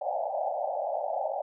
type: band-pass noise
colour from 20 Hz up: pink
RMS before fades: -31 dBFS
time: 0.01-1.42 s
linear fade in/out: 10 ms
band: 550 to 830 Hz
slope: 96 dB/octave
effects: none